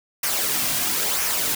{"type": "noise with flanger", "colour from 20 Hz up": "white", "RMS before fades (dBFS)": -23, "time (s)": [0.23, 1.55], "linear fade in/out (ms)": 5, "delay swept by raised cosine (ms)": [0.24, 2.34], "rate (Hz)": 1, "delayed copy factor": -0.5, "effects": []}